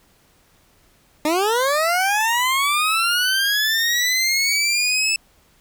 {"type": "linear sweep", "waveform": "20% pulse", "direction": "up", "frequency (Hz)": [293.7, 2637], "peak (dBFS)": -12, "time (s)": [1.25, 5.16], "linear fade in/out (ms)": 2, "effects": ["pink hiss -57 dBFS RMS until 5.6 s"]}